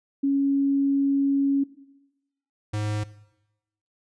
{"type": "tone pair in turn", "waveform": ["sine", "square"], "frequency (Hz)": [277.2, 105.59], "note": ["C#4", "G#2"], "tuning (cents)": [0, 29], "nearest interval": "octave + perfect fourth", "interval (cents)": 1671, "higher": "first", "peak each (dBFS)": [-19, -26], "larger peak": "first", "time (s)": [[0.23, 1.64], [2.73, 3.04]], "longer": "first", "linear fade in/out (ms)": 10, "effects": ["noise-tail reverb RT60 0.9 s tail -17 dB re dry", "resampled to 22050 Hz"]}